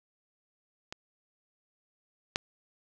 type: clicks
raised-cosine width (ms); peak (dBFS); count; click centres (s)
0.2; -21 / -10; 2; 0.925 / 2.359
effects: none